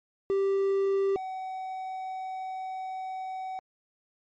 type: tone pair in turn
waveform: triangle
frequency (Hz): 391.8 / 754.3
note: G4 / F#5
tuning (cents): -1 / +33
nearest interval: major seventh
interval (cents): 1134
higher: second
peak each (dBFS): -21 / -31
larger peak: first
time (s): 0.3-1.16 / 1.16-3.59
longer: second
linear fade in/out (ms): 0
effects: MP3 32 kbps